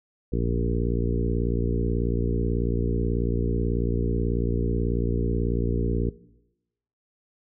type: harmonic tone with a mistuned harmonic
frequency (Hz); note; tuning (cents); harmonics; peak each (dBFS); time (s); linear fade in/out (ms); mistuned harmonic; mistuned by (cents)
58.27; A#1; 0; 1 / 2 / 3 / 4 / 5 / 6 / 7 / 8; -26 / -29 / -31 / -32 / -33 / -34 / -34 / -35; 0.32-6.1; 10; 1; -52
effects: noise-tail reverb RT60 0.9 s tail -19 dB re dry